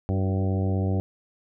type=harmonic tone with a mistuned harmonic; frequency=95.9 Hz; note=G2; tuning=37 cents flat; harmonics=1 / 2 / 3 / 4 / 5 / 6 / 7 / 8; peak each=-23 / -29 / -33 / -35 / -37 / -39 / -40 / -41 dBFS; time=0.09-1 s; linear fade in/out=0 ms; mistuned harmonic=4; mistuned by=-34 cents; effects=none